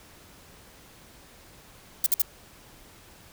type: noise bursts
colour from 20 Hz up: violet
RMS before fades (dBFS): -21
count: 3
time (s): 2.04-2.219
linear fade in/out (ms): 2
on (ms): 23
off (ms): 55
effects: pink hiss -52 dBFS RMS until 3.32 s